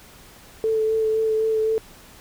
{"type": "tone with vibrato", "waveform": "sine", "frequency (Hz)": 440, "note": "A4", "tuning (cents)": 0, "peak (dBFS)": -18, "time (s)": [0.64, 1.78], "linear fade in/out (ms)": 0, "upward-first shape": "sine", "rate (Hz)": 3.9, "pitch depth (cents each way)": 15, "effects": ["pink hiss -47 dBFS RMS until 2.2 s"]}